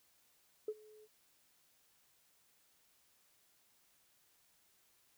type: tone with ADSR envelope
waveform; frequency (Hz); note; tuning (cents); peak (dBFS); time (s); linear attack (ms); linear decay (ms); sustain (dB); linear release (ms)
sine; 428.5; A4; -46; -33; 0.68-1.08; 4; 49; -24; 44
effects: tanh soft clip ceiling -29 dBFS + white hiss -72 dBFS RMS until 5.17 s